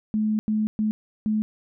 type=tone bursts at uneven times; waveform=sine; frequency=215 Hz; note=A3; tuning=40 cents flat; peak=-20 dBFS; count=4; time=0.14-0.39 / 0.48-0.67 / 0.79-0.91 / 1.26-1.42 s; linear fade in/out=0 ms; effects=none